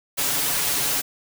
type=noise with comb filter; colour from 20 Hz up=white; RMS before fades=-23 dBFS; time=0.17-1.02 s; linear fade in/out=20 ms; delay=7 ms; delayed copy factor=+0.85; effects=none